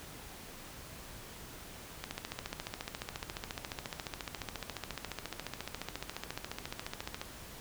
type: click train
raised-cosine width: 0.2 ms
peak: -20 dBFS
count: 75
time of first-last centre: 2.04-7.215 s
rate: 14.3 Hz
effects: pink hiss -49 dBFS RMS until 7.6 s